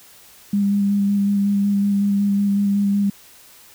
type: tone with vibrato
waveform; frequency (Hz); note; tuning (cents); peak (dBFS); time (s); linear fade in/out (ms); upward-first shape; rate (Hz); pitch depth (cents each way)
sine; 201; G3; +44; -15; 0.53-3.1; 5; square; 5.4; 12
effects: white hiss -47 dBFS RMS until 3.74 s